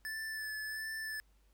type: tone with vibrato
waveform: square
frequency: 1747 Hz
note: A6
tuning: 13 cents flat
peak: -39 dBFS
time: 0.05-1.2 s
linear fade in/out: 0 ms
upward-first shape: sine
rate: 1.4 Hz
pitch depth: 20 cents each way
effects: added 50 Hz sine -65 dBFS peak until 1.53 s + pink hiss -75 dBFS RMS until 1.53 s